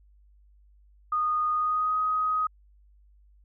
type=tone with pitch glide; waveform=sine; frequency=1232 to 1256.4 Hz; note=D#6 to D#6; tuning=-17 to +16 cents; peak=-23 dBFS; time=1.12-2.47 s; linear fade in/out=5 ms; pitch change=+33 cents; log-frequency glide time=1.53-1.97 s; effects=added 50 Hz sine -55 dBFS peak until 3.44 s